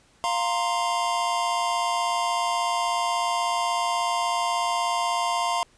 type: chord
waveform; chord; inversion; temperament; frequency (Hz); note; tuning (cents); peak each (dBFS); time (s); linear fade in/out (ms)
square; F suspended fourth; none; just; 698.5 / 931.3 / 1047.7; F5 / Bb5 / C6; 0 / -2 / +2; -28; 0.24-5.63; 0
effects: pink hiss -59 dBFS RMS until 5.77 s + resampled to 22050 Hz